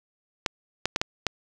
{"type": "clicks", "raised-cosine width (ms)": 0.2, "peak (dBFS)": -6, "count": 5, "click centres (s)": [0.462, 0.856, 0.961, 1.015, 1.267], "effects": []}